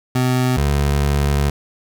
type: tone pair in turn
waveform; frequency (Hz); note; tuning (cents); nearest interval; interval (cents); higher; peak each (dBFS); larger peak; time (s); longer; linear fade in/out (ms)
25% pulse; 127.1 / 71.33; C3 / D2; -50 / -50; minor seventh; 1000; first; -11; neither; 0.15-0.57 / 0.57-1.5; second; 5
effects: none